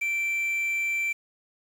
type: tone with quantisation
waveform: triangle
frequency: 2342 Hz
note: D7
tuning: 5 cents flat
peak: -23 dBFS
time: 0.01-1.13 s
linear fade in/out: 10 ms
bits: 8
effects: none